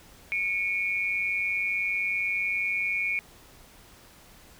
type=tone pair together; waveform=sine; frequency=2220 / 2410 Hz; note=C#7 / D7; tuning=+2 / +44 cents; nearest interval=minor second; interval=142 cents; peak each=-28 / -28 dBFS; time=0.32-3.19 s; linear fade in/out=0 ms; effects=pink hiss -53 dBFS RMS until 4.59 s

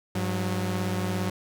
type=tone pair together; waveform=sawtooth; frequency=100 / 182.66 Hz; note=G2 / F#3; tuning=+35 / -22 cents; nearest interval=minor seventh; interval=1043 cents; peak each=-25 / -25 dBFS; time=0.15-1.3 s; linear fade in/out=5 ms; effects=none

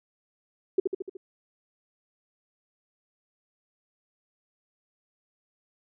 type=tone with echo; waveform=sine; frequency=380.4 Hz; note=F#4; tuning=48 cents sharp; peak=-17 dBFS; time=0.78-0.8 s; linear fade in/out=5 ms; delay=74 ms; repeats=5; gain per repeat=-4 dB; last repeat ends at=1.17 s; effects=none

